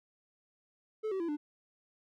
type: tone with pitch steps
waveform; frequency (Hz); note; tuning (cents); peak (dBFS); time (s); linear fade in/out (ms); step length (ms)
triangle; 433.9 / 382.1 / 336.5 / 296.4; A4 / G4 / E4 / D4; -24 / -44 / +36 / +16; -30; 1.03-1.37; 20; 85
effects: none